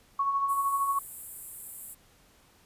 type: tone with tremolo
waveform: sine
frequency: 1108.7 Hz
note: C#6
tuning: in tune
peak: -23 dBFS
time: 0.19-0.99 s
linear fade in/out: 5 ms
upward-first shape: sine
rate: 13 Hz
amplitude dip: 45%
type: high-pass noise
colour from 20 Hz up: white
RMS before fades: -41 dBFS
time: 0.48-1.95 s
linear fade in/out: 20 ms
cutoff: 7600 Hz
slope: 96 dB/octave
effects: pink hiss -61 dBFS RMS until 2.65 s + resampled to 32000 Hz